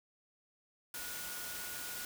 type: tone in noise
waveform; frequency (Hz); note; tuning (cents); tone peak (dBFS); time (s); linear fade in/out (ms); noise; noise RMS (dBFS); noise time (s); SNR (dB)
sine; 1450; F#6; -35; -49; 0.94-2.05; 2; white; -43; 0.94-2.05; -9
effects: none